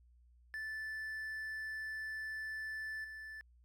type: tone with level steps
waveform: triangle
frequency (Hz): 1754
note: A6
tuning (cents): -6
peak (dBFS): -38 / -44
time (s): 0.54-3.41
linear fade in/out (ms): 0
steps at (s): 3.04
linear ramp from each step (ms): 5
effects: added 60 Hz sine -62 dBFS peak until 3.64 s